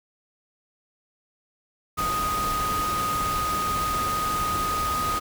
sine tone in noise, 1244.5 Hz, D#6, in tune, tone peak -24 dBFS, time 1.97-5.2 s, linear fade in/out 20 ms, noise pink, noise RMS -31 dBFS, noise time 1.97-5.2 s, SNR +4 dB, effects none

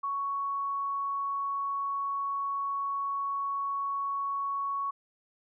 sine tone, 1113 Hz, C#6, 7 cents sharp, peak -29 dBFS, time 0.03-4.91 s, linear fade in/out 10 ms, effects none

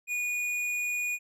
sine tone with hard clipping, 2454 Hz, D#7, 25 cents flat, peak -30 dBFS, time 0.07-1.19 s, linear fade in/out 50 ms, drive 9 dB, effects none

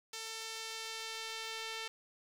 sawtooth tone with band-pass filter sweep, 446.6 Hz, A4, 26 cents sharp, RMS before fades -43 dBFS, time 0.13-1.88 s, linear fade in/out 5 ms, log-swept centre 5600 to 3500 Hz, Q 1, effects 11-bit

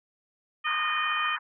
harmonic tone, 615 Hz, D#5, 20 cents flat, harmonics 2 / 3 / 4 / 5, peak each -29 / -31 / -32 / -34 dBFS, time 0.64-1.37 s, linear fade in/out 20 ms
pink band-pass noise, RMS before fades -37 dBFS, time 0.66-1.39 s, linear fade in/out 10 ms, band 980 to 1800 Hz, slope 48 dB/octave
effects none

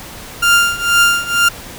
30% pulse tone with tremolo, 1397 Hz, F6, in tune, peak -4 dBFS, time 0.42-1.49 s, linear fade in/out 10 ms, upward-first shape triangle, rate 2.1 Hz, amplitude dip 90%, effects pink hiss -32 dBFS RMS until 1.78 s

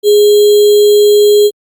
sine tone with sample-and-hold, 415.3 Hz, G#4, in tune, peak -3 dBFS, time 0.03-1.51 s, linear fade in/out 50 ms, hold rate 3675 Hz, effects Opus 48 kbps

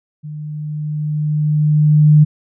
sine tone with level ramp, 151.1 Hz, D3, 50 cents sharp, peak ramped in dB -26 to -4 dBFS, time 0.23-2.25 s, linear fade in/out 20 ms, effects none

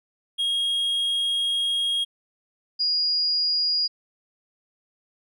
triangle / sine tone pair in turn, 3269 / 4868 Hz, G#7 / D#8, -28 / -39 cents, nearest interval perfect fifth, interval 689 cents, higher second, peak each -20 dBFS, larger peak neither, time 0.38-2.05 / 2.79-3.88 s, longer first, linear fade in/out 20 ms, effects none

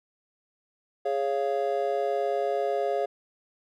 triangle chord, Db major, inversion second, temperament just, 415.8 / 554.4 / 693 Hz, Ab4 / Db5 / F5, +2 / 0 / -14 cents, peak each -27 dBFS, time 1.05-3.06 s, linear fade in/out 10 ms, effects none

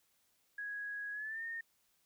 sine tone with pitch glide, 1661.2 to 1832.6 Hz, G#6 to A#6, 0 to -30 cents, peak -39 dBFS, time 0.58-1.61 s, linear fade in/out 5 ms, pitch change +170 cents, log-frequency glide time 1.12-1.44 s, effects white hiss -75 dBFS RMS until 2.05 s

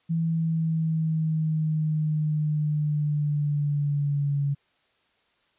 sine exponential sweep, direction down, 164.9 to 141.2 Hz, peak -22 dBFS, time 0.09-4.55 s, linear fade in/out 20 ms, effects white hiss -67 dBFS RMS until 5.58 s + resampled to 8000 Hz

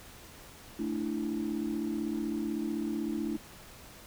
sine chord, A suspended fourth, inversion none, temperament equal, 220 / 293.7 / 329.6 Hz, A3 / D4 / E4, 0 / 0 / 0 cents, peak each -34 dBFS, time 0.79-3.37 s, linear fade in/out 5 ms, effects tanh soft clip ceiling -24 dBFS + pink hiss -51 dBFS RMS until 4.06 s

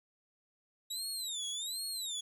25% pulse tone with vibrato, 3800 Hz, A#7, 33 cents sharp, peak -32 dBFS, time 0.9-2.21 s, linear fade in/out 10 ms, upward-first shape sine, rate 1.3 Hz, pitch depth 220 cents each way, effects none

